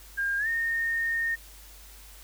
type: tone with pitch glide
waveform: sine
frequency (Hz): 1608 to 1836.5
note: G6 to A#6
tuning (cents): +44 to -26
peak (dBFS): -25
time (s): 0.17-1.36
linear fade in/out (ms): 20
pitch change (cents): +230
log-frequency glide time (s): 0.38-0.48
effects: added 50 Hz sine -49 dBFS peak until 2.23 s + white hiss -51 dBFS RMS until 2.23 s